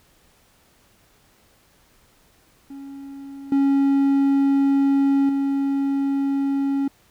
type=tone with level steps; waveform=triangle; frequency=276.2 Hz; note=C#4; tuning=6 cents flat; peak=-32 / -13 / -17 dBFS; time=2.7-6.88 s; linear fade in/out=5 ms; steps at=3.52 / 5.29 s; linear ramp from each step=2 ms; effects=pink hiss -58 dBFS RMS until 7.1 s